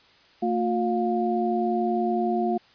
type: tone cluster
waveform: sine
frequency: 226.7 / 357.5 / 707 Hz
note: A#3 / F4 / F5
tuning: -48 / +41 / +21 cents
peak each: -26 dBFS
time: 0.42-2.58 s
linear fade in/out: 10 ms
effects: white hiss -56 dBFS RMS until 2.74 s + resampled to 11025 Hz